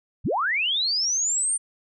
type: linear sweep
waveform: sine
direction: up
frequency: 34.65 to 9080 Hz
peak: -21 dBFS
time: 0.24-1.58 s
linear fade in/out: 20 ms
effects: none